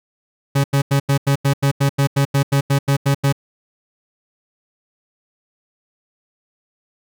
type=tone bursts; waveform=40% pulse; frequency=139.3 Hz; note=C#3; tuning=9 cents sharp; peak=-12 dBFS; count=16; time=0.55-3.326 s; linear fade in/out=10 ms; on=91 ms; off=88 ms; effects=none